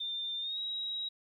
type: tone with pitch glide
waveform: sine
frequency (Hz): 3595 to 3831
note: A7 to A#7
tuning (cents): +36 to +47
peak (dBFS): -34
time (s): 0-1.09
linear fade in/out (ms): 10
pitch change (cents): +111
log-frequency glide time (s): 0.4-0.59
effects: 12-bit